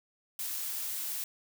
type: noise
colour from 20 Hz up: blue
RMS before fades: -36 dBFS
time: 0.39-1.24 s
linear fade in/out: 2 ms
effects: none

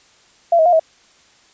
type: tone with pitch steps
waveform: sine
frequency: 681 / 638 / 707 / 643 Hz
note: F5 / D#5 / F5 / E5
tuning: -44 / +43 / +21 / -43 cents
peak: -9 dBFS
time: 0.52-0.796 s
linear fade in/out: 5 ms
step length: 69 ms
effects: white hiss -52 dBFS RMS until 1.53 s + resampled to 16000 Hz

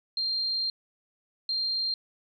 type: tone bursts at uneven times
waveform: sine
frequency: 4186 Hz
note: C8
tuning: in tune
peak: -26 dBFS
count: 2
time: 0.17-0.7 / 1.49-1.94 s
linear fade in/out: 2 ms
effects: none

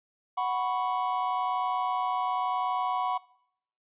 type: chord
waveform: triangle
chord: F# suspended fourth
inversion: none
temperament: equal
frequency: 740 / 987.8 / 1108.7 Hz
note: F#5 / B5 / C#6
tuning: 0 / 0 / 0 cents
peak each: -28 / -29 / -30 dBFS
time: 0.37-3.18 s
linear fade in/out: 10 ms
effects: noise-tail reverb RT60 0.7 s tail -21 dB re dry + resampled to 8000 Hz

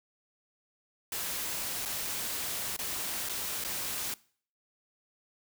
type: noise with dropouts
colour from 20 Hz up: white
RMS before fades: -35 dBFS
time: 1.12-4.14 s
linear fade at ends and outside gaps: 2 ms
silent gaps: 1.853-1.857 / 2.765-2.789 / 3.289-3.294 / 3.64-3.647 s
effects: noise-tail reverb RT60 0.5 s tail -22 dB re dry

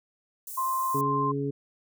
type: high-pass noise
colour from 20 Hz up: white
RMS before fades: -39 dBFS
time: 0.47-1.01 s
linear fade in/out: 2 ms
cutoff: 7200 Hz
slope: 24 dB/octave
type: tone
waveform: sine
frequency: 1048 Hz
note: C6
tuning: 2 cents sharp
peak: -25 dBFS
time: 0.57-1.32 s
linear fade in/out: 10 ms
type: harmonic tone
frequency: 140.3 Hz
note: C#3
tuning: 21 cents sharp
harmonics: 1 / 2 / 3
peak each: -31 / -31 / -31 dBFS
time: 0.94-1.51 s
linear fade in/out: 10 ms
effects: none

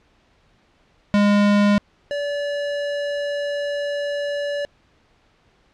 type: tone pair in turn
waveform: square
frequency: 204.7 / 576 Hz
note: G#3 / D5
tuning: -25 / -34 cents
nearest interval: octave + tritone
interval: 1791 cents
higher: second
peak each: -14 / -23 dBFS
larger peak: first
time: 1.14-1.78 / 2.11-4.65 s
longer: second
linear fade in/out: 0 ms
effects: pink hiss -59 dBFS RMS until 5.73 s + low-pass 4000 Hz 12 dB/octave

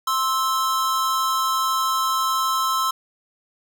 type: tone pair together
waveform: square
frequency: 1052 / 1310.4 Hz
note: C6 / E6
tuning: +9 / -11 cents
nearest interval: major third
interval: 380 cents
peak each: -23 dBFS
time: 0.07-2.91 s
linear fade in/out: 5 ms
effects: 9-bit

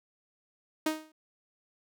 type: tone with exponential decay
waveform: sawtooth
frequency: 312.3 Hz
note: D#4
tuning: 7 cents sharp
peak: -20 dBFS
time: 0.86-1.12 s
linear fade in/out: 5 ms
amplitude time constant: 56 ms
effects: none

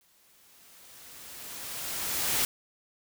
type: noise with exponential growth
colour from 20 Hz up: white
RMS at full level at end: -26 dBFS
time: 0.01-2.45 s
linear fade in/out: 1 ms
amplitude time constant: 530 ms
effects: none

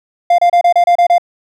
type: tone bursts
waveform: triangle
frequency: 698.5 Hz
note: F5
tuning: in tune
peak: -4 dBFS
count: 8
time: 0.3-1.182 s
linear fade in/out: 5 ms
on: 84 ms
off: 30 ms
effects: none

